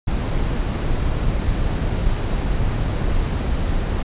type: noise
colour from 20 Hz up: brown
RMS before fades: -20 dBFS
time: 0.07-4.03 s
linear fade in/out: 10 ms
effects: resampled to 8000 Hz